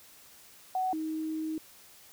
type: tone pair in turn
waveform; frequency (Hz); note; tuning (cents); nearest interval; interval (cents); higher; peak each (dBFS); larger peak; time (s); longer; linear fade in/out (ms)
sine; 747 / 315.2; F#5 / D#4; +16 / +23; octave + minor third; 1493; first; -27 / -31; first; 0.75-0.93 / 0.93-1.58; second; 2
effects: white hiss -55 dBFS RMS until 2.12 s